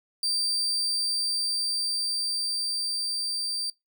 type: tone with level ramp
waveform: 35% pulse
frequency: 4678 Hz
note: D8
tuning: 8 cents flat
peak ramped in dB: -23 to -27 dBFS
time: 0.23-3.7 s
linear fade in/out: 2 ms
effects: noise-tail reverb RT60 0.2 s tail -24 dB re dry